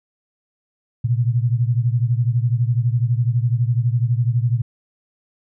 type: beating tone pair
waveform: sine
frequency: 116.54 / 128.54 Hz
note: A#2 / C3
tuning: 0 / -30 cents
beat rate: 12 Hz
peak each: -17 / -20 dBFS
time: 1.04-4.62 s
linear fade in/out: 10 ms
effects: none